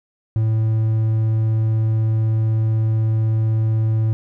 triangle tone, 110.5 Hz, A2, 8 cents sharp, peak -13 dBFS, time 0.36-4.13 s, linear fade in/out 0 ms, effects none

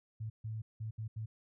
sine tone bursts at uneven times, 110 Hz, A2, in tune, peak -37 dBFS, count 5, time 0.2-0.3 / 0.44-0.62 / 0.8-0.91 / 0.98-1.08 / 1.16-1.26 s, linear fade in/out 10 ms, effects none

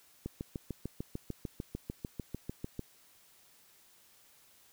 click train, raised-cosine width 3 ms, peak -24 dBFS, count 18, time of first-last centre 0.26-2.794 s, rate 6.71 Hz, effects white hiss -63 dBFS RMS until 4.72 s

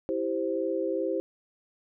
sine chord, C major, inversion first, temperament equal, 329.6 / 392 / 523.3 Hz, E4 / G4 / C5, 0 / 0 / 0 cents, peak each -31 / -31 / -30 dBFS, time 0.09-1.2 s, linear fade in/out 0 ms, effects none

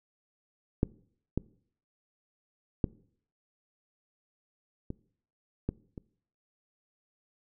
clicks, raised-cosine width 3 ms, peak -11 / -15 / -12 / -23 / -16 / -28 dBFS, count 6, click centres 0.831 / 1.376 / 2.842 / 4.904 / 5.69 / 5.978 s, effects noise-tail reverb RT60 0.6 s tail -22 dB re dry

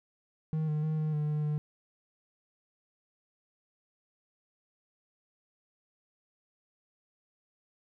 triangle tone with pitch steps, 157 / 151.9 / 156.2 / 154.6 / 149.9 / 150.8 / 149.8 Hz, D#3 / D#3 / D#3 / D#3 / D3 / D3 / D3, +16 / -41 / +7 / -11 / +36 / +46 / +35 cents, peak -26 dBFS, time 0.53-1.58 s, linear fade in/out 0 ms, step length 150 ms, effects none

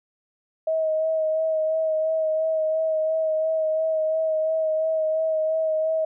sine tone with vibrato, 634 Hz, D#5, 32 cents sharp, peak -20 dBFS, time 0.67-6.05 s, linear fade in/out 5 ms, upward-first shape sine, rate 2.9 Hz, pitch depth 21 cents each way, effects none

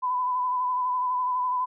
sine tone with vibrato, 1002 Hz, B5, 25 cents sharp, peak -23 dBFS, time 0.02-1.66 s, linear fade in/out 20 ms, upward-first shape sine, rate 12 Hz, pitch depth 27 cents each way, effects none

